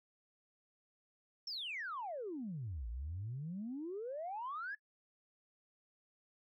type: exponential two-way sweep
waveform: sine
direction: down then up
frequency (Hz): 5588 to 54 to 1739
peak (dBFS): -39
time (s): 1.47-4.75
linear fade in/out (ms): 5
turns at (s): 2.88
effects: noise-tail reverb RT60 0.1 s tail -22 dB re dry + tanh soft clip ceiling -35 dBFS